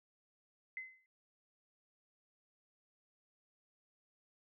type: tone with exponential decay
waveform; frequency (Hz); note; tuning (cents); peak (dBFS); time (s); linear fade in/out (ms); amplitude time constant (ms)
sine; 2050; C7; -36; -38; 0.77-1.06; 1; 63
effects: noise-tail reverb RT60 0.4 s tail -24 dB re dry